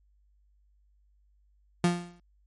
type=tone with exponential decay; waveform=35% pulse; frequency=174.61 Hz; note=F3; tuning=in tune; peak=-17 dBFS; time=1.84-2.2 s; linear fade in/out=2 ms; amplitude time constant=77 ms; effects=added 50 Hz sine -62 dBFS peak until 2.46 s + MP3 48 kbps